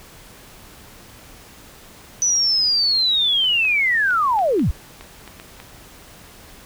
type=linear sweep; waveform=sine; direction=down; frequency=6010 to 37.8 Hz; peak=-15 dBFS; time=2.22-4.71 s; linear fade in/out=0 ms
type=clicks; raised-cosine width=0.3 ms; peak=-21 dBFS; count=9; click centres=3.442 / 3.651 / 4.107 / 4.39 / 4.595 / 5.01 / 5.277 / 5.399 / 5.601 s
effects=pink hiss -44 dBFS RMS until 6.65 s